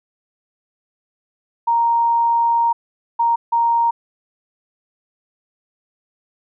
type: tone bursts at uneven times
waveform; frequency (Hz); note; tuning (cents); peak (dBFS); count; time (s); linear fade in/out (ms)
sine; 932.3; A#5; 0; -13; 3; 1.67-2.73 / 3.19-3.36 / 3.52-3.91; 10
effects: none